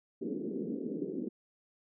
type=band-pass noise; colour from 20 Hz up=pink; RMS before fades=-37 dBFS; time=0.21-1.29 s; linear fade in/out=10 ms; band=190 to 440 Hz; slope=48 dB/octave; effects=none